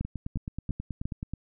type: two click trains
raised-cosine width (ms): 5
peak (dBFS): -21 / -18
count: 13 / 4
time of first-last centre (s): 0.05-1.336 / 0.01-1.055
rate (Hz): 9.33 / 2.87
effects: none